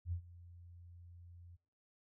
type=tone with ADSR envelope; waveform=sine; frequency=86.9 Hz; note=F2; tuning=8 cents flat; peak=-34 dBFS; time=0.05-1.57 s; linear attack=71 ms; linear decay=89 ms; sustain=-19 dB; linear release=24 ms; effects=noise-tail reverb RT60 0.6 s tail -26 dB re dry